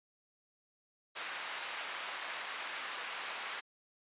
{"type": "band-pass noise", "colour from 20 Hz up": "pink", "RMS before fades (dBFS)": -42, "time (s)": [1.15, 3.61], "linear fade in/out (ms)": 20, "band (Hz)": [1100, 3300], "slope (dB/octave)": 12, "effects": ["resampled to 8000 Hz"]}